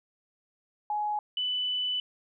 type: tone pair in turn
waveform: sine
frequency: 839 / 2990 Hz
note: G#5 / F#7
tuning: +17 / +17 cents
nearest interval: octave + minor seventh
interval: 2200 cents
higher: second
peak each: -27 dBFS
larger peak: neither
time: 0.9-1.19 / 1.37-2 s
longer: second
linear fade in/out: 2 ms
effects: none